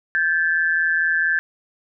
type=tone pair together; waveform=sine; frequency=1568 / 1732.3 Hz; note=G6 / A6; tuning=0 / -27 cents; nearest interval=major second; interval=173 cents; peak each=-19 / -20 dBFS; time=0.15-1.39 s; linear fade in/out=0 ms; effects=none